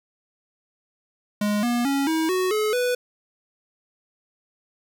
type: tone with pitch steps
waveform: square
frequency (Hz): 207.7 / 240 / 277.2 / 320.3 / 370.1 / 427.6 / 494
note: G#3 / B3 / C#4 / E4 / F#4 / A4 / B4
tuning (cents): 0 / -49 / 0 / -50 / 0 / -49 / 0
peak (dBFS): -21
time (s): 1.41-2.95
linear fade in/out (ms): 5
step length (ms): 220
effects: 9-bit